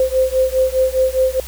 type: beating tone pair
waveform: sine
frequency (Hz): 517 / 521.9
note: C5 / C5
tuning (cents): -21 / -4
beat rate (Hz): 4.9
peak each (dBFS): -16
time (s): 0-1.4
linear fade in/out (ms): 2
effects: added 60 Hz sine -31 dBFS peak until 1.47 s + white hiss -35 dBFS RMS until 1.47 s